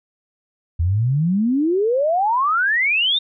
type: exponential sweep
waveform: sine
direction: up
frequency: 79.3 to 3729 Hz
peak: -15 dBFS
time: 0.79-3.19 s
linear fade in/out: 10 ms
effects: none